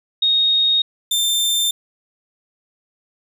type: tone pair in turn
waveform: sine / sawtooth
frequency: 3729 / 3581 Hz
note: A#7 / A7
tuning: 0 / +30 cents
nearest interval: minor second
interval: 70 cents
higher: first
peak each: -13 / -13 dBFS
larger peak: neither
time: 0.22-0.82 / 1.11-1.71 s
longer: neither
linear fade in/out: 5 ms
effects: none